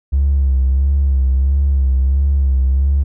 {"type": "tone with vibrato", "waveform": "triangle", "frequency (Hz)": 67.6, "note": "C#2", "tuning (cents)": -43, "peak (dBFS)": -7, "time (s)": [0.12, 3.04], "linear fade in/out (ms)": 20, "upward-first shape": "sine", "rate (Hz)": 1.5, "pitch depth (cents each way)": 61, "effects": ["tanh soft clip ceiling -8 dBFS"]}